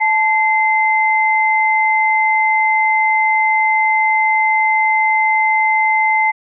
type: tone pair together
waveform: sine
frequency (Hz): 872 / 2072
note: A5 / C7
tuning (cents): -16 / -17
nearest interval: octave + minor third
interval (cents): 1499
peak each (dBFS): -14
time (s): 0-6.32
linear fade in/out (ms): 20
effects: none